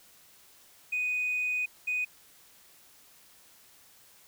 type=tone bursts at uneven times; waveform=sine; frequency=2489 Hz; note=D#7; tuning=in tune; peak=-26 dBFS; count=2; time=0.92-1.66 / 1.87-2.05 s; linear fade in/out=10 ms; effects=tanh soft clip ceiling -24 dBFS + white hiss -58 dBFS RMS until 4.27 s